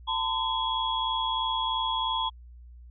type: tone cluster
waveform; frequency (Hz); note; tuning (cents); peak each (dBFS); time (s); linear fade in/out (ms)
sine; 896 / 1019 / 3336; A5 / C6 / G#7; +31 / -46 / +7; -30; 0.07-2.3; 20
effects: added 60 Hz sine -45 dBFS peak until 2.9 s